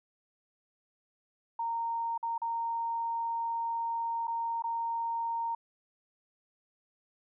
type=tone with dropouts; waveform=sine; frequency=924 Hz; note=A#5; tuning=16 cents flat; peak=-30 dBFS; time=1.59-5.55 s; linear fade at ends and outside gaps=5 ms; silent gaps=2.178-2.228 / 2.38-2.417 / 4.272-4.278 / 4.623-4.639 s; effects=none